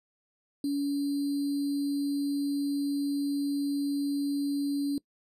sine tone with sample-and-hold, 283.5 Hz, C#4, 39 cents sharp, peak -26 dBFS, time 0.64-4.98 s, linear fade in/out 2 ms, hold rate 4410 Hz, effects noise-tail reverb RT60 0.1 s tail -22 dB re dry + resampled to 32000 Hz

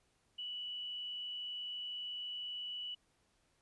sine tone with frequency modulation, 2954 Hz, F#7, 3 cents flat, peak -40 dBFS, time 0.38-2.95 s, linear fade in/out 10 ms, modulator 146 Hz, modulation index 0.21, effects pink hiss -75 dBFS RMS until 3.61 s + resampled to 24000 Hz

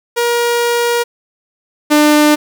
sawtooth tone pair in turn, 475 / 299.2 Hz, A#4 / D4, +33 / +32 cents, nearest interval minor sixth, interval 801 cents, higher first, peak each -8 / -3 dBFS, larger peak second, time 0.16-1.04 / 1.9-2.36 s, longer first, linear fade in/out 20 ms, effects none

